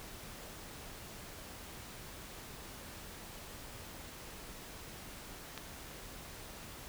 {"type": "click", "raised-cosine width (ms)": 0.2, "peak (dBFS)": -24, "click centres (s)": 5.577, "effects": ["pink hiss -49 dBFS RMS until 6.88 s"]}